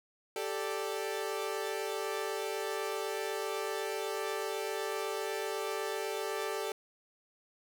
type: chord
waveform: sawtooth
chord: G suspended second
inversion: none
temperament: equal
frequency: 392 / 440 / 587.3 Hz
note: G4 / A4 / D5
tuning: 0 / 0 / 0 cents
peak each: -34 / -33 / -37 dBFS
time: 0.36-6.72 s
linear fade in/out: 2 ms
effects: none